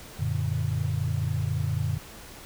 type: chord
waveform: sine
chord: Gb augmented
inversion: none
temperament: equal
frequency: 92.5 / 116.54 / 146.83 Hz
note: Gb2 / Bb2 / D3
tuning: 0 / 0 / 0 cents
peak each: -29 dBFS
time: 0.19-1.98 s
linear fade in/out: 10 ms
effects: pink hiss -45 dBFS RMS until 2.45 s